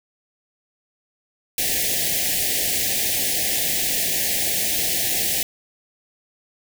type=band-stop noise; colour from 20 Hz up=white; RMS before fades=-22 dBFS; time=1.58-5.43 s; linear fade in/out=2 ms; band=800 to 1700 Hz; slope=96 dB/octave; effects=none